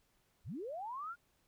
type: linear sweep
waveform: sine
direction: up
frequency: 46.25 to 1447 Hz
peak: -40 dBFS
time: 0.44-1.16 s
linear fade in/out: 50 ms
effects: pink hiss -75 dBFS RMS until 1.47 s